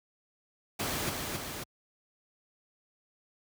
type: noise with echo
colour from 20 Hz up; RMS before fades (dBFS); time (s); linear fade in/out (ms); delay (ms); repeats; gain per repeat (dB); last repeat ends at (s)
pink; -33; 0.79-1.1; 10; 270; 2; -3; 1.64
effects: high-pass 60 Hz 12 dB/octave